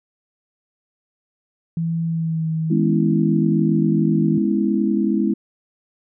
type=tone with pitch glide; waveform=sine; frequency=165.5 to 160.05 Hz; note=E3 to D#3; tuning=+7 to +49 cents; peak=-19 dBFS; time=1.77-4.38 s; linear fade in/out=2 ms; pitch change=-58 cents; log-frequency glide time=2.04-2.48 s
type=chord; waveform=sine; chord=C# minor seventh; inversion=second; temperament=equal; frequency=207.7 / 246.9 / 277.2 / 329.6 Hz; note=G#3 / B3 / C#4 / E4; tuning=0 / 0 / 0 / 0 cents; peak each=-19 / -24 / -25 / -21 dBFS; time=2.7-5.34 s; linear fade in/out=10 ms
effects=none